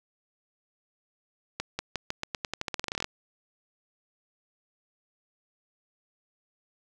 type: accelerating click train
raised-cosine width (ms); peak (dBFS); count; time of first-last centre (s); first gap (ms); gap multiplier
0.2; -13; 20; 1.6-3.044; 190; 0.88
effects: none